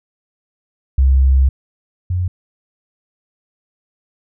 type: tone pair in turn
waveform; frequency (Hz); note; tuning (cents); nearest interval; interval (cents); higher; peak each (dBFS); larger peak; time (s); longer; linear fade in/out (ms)
sine; 66.4 / 90.32; C2 / F#2; +26 / -41; perfect fourth; 533; second; -8 / -15; first; 0.98-1.49 / 2.1-2.28; first; 5
effects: none